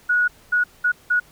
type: tone bursts at uneven times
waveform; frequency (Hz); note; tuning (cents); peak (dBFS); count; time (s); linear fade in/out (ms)
sine; 1459; F#6; -25; -15; 4; 0.09-0.28 / 0.52-0.64 / 0.84-0.92 / 1.1-1.2; 10
effects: pink hiss -52 dBFS RMS until 1.31 s